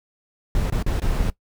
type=noise with dropouts; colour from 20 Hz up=brown; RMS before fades=-21 dBFS; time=0.55-1.3 s; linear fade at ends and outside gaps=1 ms; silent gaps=0.7-0.723 / 0.826-0.864 / 0.999-1.019 s; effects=noise-tail reverb RT60 0.1 s tail -19 dB re dry